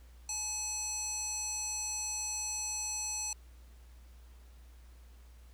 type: tone with band-pass filter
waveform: square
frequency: 853 Hz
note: G#5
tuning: 46 cents sharp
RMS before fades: -37 dBFS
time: 0.29-3.33 s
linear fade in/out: 2 ms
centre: 6900 Hz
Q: 6
effects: added 60 Hz sine -52 dBFS peak until 5.53 s + pink hiss -66 dBFS RMS until 5.53 s